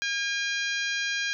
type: harmonic tone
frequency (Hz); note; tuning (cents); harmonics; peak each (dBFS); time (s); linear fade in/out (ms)
810; G#5; -43; 2 / 3 / 4 / 5 / 6 / 7 / 8; -29 / -33 / -35 / -37 / -39 / -40 / -41; 0.02-1.33; 0
effects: none